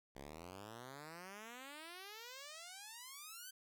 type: exponential sweep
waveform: 5% pulse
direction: up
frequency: 65.41 to 1568 Hz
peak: -39 dBFS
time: 0.15-3.51 s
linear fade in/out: 10 ms
effects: none